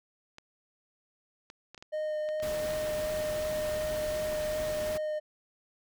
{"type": "clicks", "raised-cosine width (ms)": 0.2, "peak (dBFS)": -29, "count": 9, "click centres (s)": [0.384, 1.501, 1.746, 1.778, 1.825, 2.289, 2.401, 2.706, 2.737]}
{"type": "tone with vibrato", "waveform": "triangle", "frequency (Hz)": 613, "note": "D#5", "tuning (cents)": -26, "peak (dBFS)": -28, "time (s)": [1.92, 5.2], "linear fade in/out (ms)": 20, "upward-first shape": "sine", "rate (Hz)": 2.7, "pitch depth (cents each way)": 9}
{"type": "noise", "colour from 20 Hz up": "pink", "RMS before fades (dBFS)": -40, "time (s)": [2.42, 4.98], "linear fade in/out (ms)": 10}
{"effects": []}